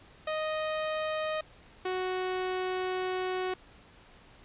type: tone pair in turn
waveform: sawtooth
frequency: 622.3 / 370 Hz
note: D#5 / F#4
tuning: 0 / 0 cents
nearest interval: major sixth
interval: 900 cents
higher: first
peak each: -26 dBFS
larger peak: neither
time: 0.27-1.41 / 1.85-3.54 s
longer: second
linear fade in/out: 5 ms
effects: pink hiss -56 dBFS RMS until 4.44 s + resampled to 8000 Hz